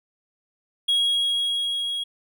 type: tone with level ramp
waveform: triangle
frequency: 3302 Hz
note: G#7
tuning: 11 cents flat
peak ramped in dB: -16 to -24 dBFS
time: 0.88-2.04 s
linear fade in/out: 10 ms
effects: none